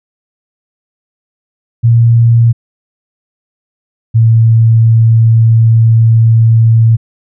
sine tone pair in turn, 116.54 / 113.48 Hz, A#2 / A#2, 0 / -46 cents, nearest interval unison, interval 46 cents, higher first, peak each -3 dBFS, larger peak neither, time 1.83-2.53 / 4.14-6.97 s, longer second, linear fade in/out 20 ms, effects none

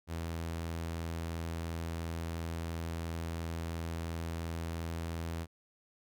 sawtooth tone, 82.9 Hz, E2, 10 cents sharp, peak -32 dBFS, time 0.07-5.47 s, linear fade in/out 50 ms, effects none

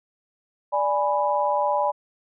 sine chord, G# diminished, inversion second, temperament equal, 587.3 / 830.6 / 987.8 Hz, D5 / G#5 / B5, 0 / 0 / 0 cents, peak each -24 dBFS, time 0.72-1.92 s, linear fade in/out 20 ms, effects none

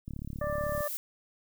violet noise with exponential growth, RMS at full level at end -34 dBFS, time 0.05-0.97 s, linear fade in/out 0 ms, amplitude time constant 200 ms
click train, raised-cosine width 5 ms, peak -26 dBFS, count 27, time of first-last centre 0.08-0.806 s, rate 35.8 Hz
harmonic tone, 590 Hz, D5, 8 cents sharp, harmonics 1 / 2 / 3, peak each -31 / -37 / -41 dBFS, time 0.41-0.88 s, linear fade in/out 5 ms
effects none

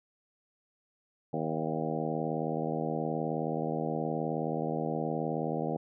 harmonic tone with a mistuned harmonic, 79 Hz, D#2, 27 cents sharp, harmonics 2 / 3 / 4 / 5 / 6 / 7 / 8 / 9 / 10, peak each -36 / -37 / -38 / -40 / -37 / -39 / -43 / -40 / -41 dBFS, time 1.33-5.77 s, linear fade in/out 5 ms, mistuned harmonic 8, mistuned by +33 cents, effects none

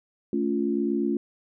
sine chord, A augmented, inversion none, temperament equal with one note detuned, 220 / 281.2 / 349.2 Hz, A3 / C#4 / E#4, 0 / +25 / 0 cents, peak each -27 dBFS, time 0.33-1.17 s, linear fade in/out 2 ms, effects none

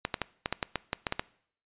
clicks, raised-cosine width 0.3 ms, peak -12 dBFS, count 11, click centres 0.051 / 0.142 / 0.217 / 0.459 / 0.526 / 0.628 / 0.757 / 0.931 / 1.068 / 1.124 / 1.195 s, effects noise-tail reverb RT60 0.6 s tail -21 dB re dry + resampled to 8000 Hz

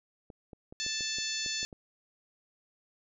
clicks, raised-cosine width 2 ms, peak -33 dBFS, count 9, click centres 0.302 / 0.532 / 0.725 / 0.864 / 1.008 / 1.185 / 1.462 / 1.63 / 1.728 s
harmonic tone, 880 Hz, A5, in tune, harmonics 2 / 3 / 4 / 5 / 6 / 7 / 8, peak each -42 / -40 / -39 / -37 / -41 / -40 / -41 dBFS, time 0.8-1.65 s, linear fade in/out 0 ms
effects none

